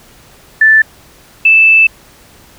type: tone pair in turn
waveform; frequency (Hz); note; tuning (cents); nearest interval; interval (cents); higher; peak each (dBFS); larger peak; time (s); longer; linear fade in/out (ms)
sine; 1760 / 2637; A6 / E7; 0 / 0; perfect fifth; 700; second; -3; neither; 0.61-0.82 / 1.45-1.87; second; 5
effects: pink hiss -42 dBFS RMS until 2.58 s